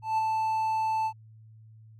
triangle tone with ADSR envelope, 880 Hz, A5, in tune, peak -20 dBFS, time 0.02-1.13 s, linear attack 160 ms, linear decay 15 ms, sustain -3 dB, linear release 69 ms, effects added 110 Hz sine -49 dBFS peak until 1.99 s

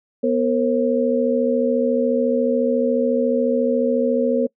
sine tone cluster, 245.4 / 462.9 / 537 Hz, B3 / A#4 / C5, -11 / -12 / +45 cents, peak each -20 dBFS, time 0.23-4.47 s, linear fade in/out 10 ms, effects noise-tail reverb RT60 0.1 s tail -25 dB re dry

